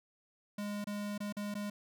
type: tone with dropouts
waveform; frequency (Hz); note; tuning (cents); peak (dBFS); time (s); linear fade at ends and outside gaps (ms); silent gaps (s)
square; 205.8; G#3; -16; -37; 0.58-1.7; 5; 0.843-0.87 / 1.179-1.203 / 1.325-1.367 / 1.542-1.551
effects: none